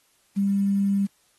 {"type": "tone with quantisation", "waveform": "sine", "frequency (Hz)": 198.6, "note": "G3", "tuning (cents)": 23, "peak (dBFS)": -19, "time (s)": [0.36, 1.07], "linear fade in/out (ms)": 20, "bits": 8, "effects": ["white hiss -64 dBFS RMS until 1.38 s", "AAC 32 kbps"]}